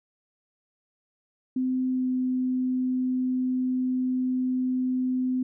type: tone with pitch glide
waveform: sine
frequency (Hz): 256.9 to 255.1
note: C4 to C4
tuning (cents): -32 to -44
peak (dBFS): -23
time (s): 1.56-5.43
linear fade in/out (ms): 5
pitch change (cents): -12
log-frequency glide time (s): 1.92-2.06
effects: none